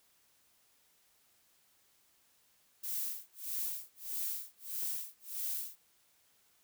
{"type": "noise with tremolo", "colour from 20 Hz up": "violet", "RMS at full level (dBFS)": -36, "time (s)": [2.83, 5.76], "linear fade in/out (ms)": 10, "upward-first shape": "sine", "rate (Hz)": 1.6, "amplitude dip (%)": 100, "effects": ["white hiss -70 dBFS RMS until 6.63 s"]}